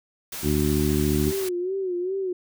white noise, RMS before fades -34 dBFS, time 0.32-1.49 s, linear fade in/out 5 ms
harmonic tone, 74.3 Hz, D2, 21 cents sharp, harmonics 1 / 2 / 3 / 4 / 5, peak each -26 / -26 / -26 / -26 / -26 dBFS, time 0.42-1.33 s, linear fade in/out 50 ms
sine tone with vibrato, 370 Hz, F#4, in tune, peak -24 dBFS, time 1.27-2.33 s, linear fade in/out 5 ms, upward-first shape sine, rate 2.5 Hz, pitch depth 93 cents each way
effects none

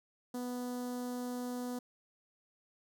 sawtooth tone with notch filter, 246.9 Hz, B3, in tune, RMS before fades -39 dBFS, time 0.34-1.79 s, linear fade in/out 5 ms, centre 2400 Hz, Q 0.51, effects none

